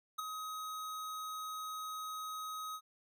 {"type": "tone with ADSR envelope", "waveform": "square", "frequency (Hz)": 1264, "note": "D#6", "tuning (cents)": 27, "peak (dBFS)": -34, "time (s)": [0.18, 2.81], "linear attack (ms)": 13, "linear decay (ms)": 10, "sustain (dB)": -7, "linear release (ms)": 63, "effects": []}